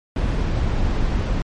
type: noise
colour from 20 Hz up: brown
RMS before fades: -20 dBFS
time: 0.16-1.42 s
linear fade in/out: 2 ms
effects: low-pass 5000 Hz 12 dB/octave + MP3 48 kbps